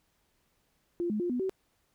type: tone with pitch steps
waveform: sine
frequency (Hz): 346.5 / 211.7 / 351.8 / 247.2 / 380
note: F4 / G#3 / F4 / B3 / F#4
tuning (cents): -14 / +33 / +13 / +2 / +46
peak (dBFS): -28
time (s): 1-1.495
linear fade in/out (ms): 0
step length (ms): 99
effects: pink hiss -73 dBFS RMS until 1.94 s